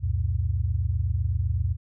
sine tone cluster, 69 / 88.9 / 116.8 Hz, C#2 / F2 / A#2, -7 / +31 / +4 cents, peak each -27 / -25 / -29 dBFS, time 0-1.77 s, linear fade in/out 50 ms, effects none

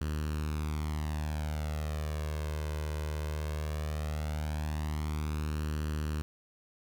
sawtooth tone with flanger, 76.2 Hz, D#2, 36 cents flat, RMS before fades -34 dBFS, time 0.01-6.22 s, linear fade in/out 0 ms, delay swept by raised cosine 0.68 to 1.98 ms, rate 0.17 Hz, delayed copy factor +0.65, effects none

